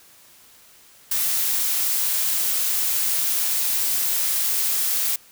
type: noise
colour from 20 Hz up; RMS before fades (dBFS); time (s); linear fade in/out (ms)
blue; -22; 1.11-5.16; 5
effects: white hiss -51 dBFS RMS until 5.31 s